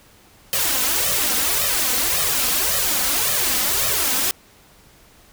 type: noise with flanger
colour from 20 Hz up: white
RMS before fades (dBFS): -20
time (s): 0.53-4.31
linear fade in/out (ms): 0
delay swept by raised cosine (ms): 1.6 to 4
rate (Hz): 1.8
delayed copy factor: +0.85
effects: pink hiss -51 dBFS RMS until 5.32 s